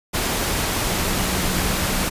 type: tone in noise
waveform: sine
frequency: 185 Hz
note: F#3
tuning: in tune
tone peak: -28 dBFS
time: 0.9-2.05 s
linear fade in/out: 20 ms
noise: pink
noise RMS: -22 dBFS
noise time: 0.13-2.1 s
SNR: -9 dB
effects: resampled to 32000 Hz